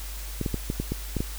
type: clicks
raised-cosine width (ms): 3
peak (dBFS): -14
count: 8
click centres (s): 0.413 / 0.462 / 0.543 / 0.701 / 0.8 / 0.92 / 1.167 / 1.205
effects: added 50 Hz sine -34 dBFS peak until 1.38 s + white hiss -41 dBFS RMS until 1.38 s